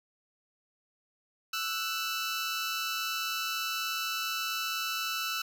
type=tone pair together; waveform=15% pulse; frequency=1324 / 1482.6 Hz; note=E6 / F#6; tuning=+7 / +3 cents; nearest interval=major second; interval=196 cents; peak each=-26 / -30 dBFS; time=1.53-5.42 s; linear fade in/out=5 ms; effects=none